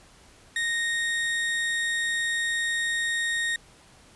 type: tone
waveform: 35% pulse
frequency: 1858 Hz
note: A#6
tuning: 6 cents flat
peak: -23 dBFS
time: 0.56-3.56 s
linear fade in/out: 2 ms
effects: pink hiss -54 dBFS RMS until 4.15 s + resampled to 24000 Hz